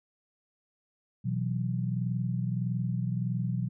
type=chord; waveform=sine; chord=B suspended fourth; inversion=none; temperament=equal with one note detuned; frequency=123.47 / 163.3 / 185 Hz; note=B2 / E3 / F#3; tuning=0 / -16 / 0 cents; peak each=-30 / -34 / -33 dBFS; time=1.24-3.69 s; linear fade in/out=20 ms; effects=none